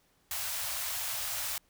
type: band-stop noise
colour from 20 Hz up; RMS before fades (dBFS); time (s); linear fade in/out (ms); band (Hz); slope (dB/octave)
white; -35; 0.31-1.58; 2; 120 to 590; 48
effects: pink hiss -69 dBFS RMS until 1.69 s